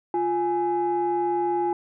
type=tone pair together; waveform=sine; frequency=350.2 / 832.9 Hz; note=F4 / G#5; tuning=+5 / +5 cents; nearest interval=octave + minor third; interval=1500 cents; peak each=-23 dBFS; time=0.14-1.73 s; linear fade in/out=2 ms; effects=tanh soft clip ceiling -16 dBFS